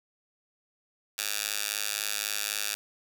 10% pulse tone with high-pass filter, 103.83 Hz, G#2, in tune, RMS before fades -32 dBFS, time 1.18-2.75 s, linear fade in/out 5 ms, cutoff 3000 Hz, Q 0.56, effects 8-bit

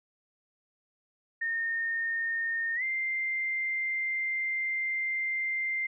sine tone with pitch glide, 1832 to 2092 Hz, A#6 to C7, -31 to -1 cents, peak -28 dBFS, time 1.41-5.87 s, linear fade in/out 10 ms, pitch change +230 cents, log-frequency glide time 2.75-2.83 s, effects none

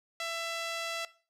sawtooth tone with band-pass filter, 667 Hz, E5, 20 cents sharp, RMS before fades -36 dBFS, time 0.2-1.05 s, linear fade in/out 2 ms, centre 3200 Hz, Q 0.71, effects noise-tail reverb RT60 0.4 s tail -18 dB re dry

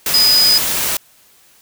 sine tone in noise, 4978 Hz, D#8, in tune, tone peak -9 dBFS, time 0.14-0.58 s, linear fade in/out 2 ms, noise white, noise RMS -18 dBFS, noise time 0.06-0.97 s, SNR +6 dB, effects white hiss -50 dBFS RMS until 1.61 s

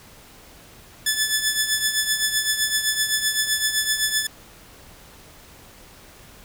10% pulse tone with tremolo, 1736 Hz, A6, 24 cents flat, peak -8 dBFS, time 1.06-4.27 s, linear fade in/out 5 ms, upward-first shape triangle, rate 7.8 Hz, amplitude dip 70%, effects pink hiss -47 dBFS RMS until 6.44 s

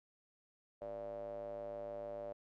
square tone with band-pass filter, 53.3 Hz, G#1, 46 cents sharp, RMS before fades -45 dBFS, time 0.81-2.33 s, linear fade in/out 10 ms, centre 590 Hz, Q 8.4, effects none

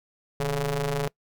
sawtooth ring-modulated tone, 138.59 Hz, C#3, in tune, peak -18 dBFS, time 0.4-1.08 s, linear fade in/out 0 ms, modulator 290 Hz, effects noise-tail reverb RT60 0.1 s tail -23 dB re dry

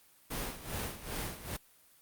pink noise with tremolo, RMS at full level -36 dBFS, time 0.3-1.57 s, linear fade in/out 10 ms, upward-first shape sine, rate 2.5 Hz, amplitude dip 75%, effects white hiss -63 dBFS RMS until 2.01 s + Opus 32 kbps

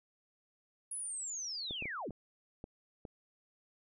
sine linear sweep, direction down, 10548 to 123.47 Hz, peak -38 dBFS, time 0.91-2.1 s, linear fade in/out 5 ms
clicks, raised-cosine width 2 ms, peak -31 dBFS, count 6, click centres 1.709 / 1.824 / 1.856 / 2.107 / 2.641 / 3.052 s
effects none

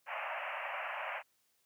pink band-pass noise, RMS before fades -40 dBFS, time 0.06-1.23 s, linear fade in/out 50 ms, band 570 to 2800 Hz, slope 96 dB/octave, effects white hiss -75 dBFS RMS until 1.65 s + high-pass 60 Hz 12 dB/octave

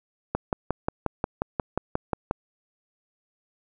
click train, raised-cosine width 1 ms, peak -10 dBFS, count 12, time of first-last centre 0.35-2.311 s, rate 5.61 Hz, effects none

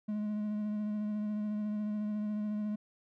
triangle tone with vibrato, 210.5 Hz, G#3, 24 cents sharp, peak -30 dBFS, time 0.08-2.76 s, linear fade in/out 10 ms, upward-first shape sine, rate 14 Hz, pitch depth 18 cents each way, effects none

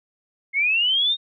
sine linear sweep, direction up, 2122 to 3729 Hz, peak -17 dBFS, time 0.53-1.17 s, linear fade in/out 50 ms, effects none

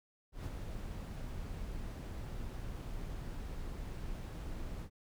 brown noise with ADSR envelope, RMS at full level -38 dBFS, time 0.32-4.9 s, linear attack 140 ms, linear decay 30 ms, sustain -4 dB, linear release 74 ms, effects none

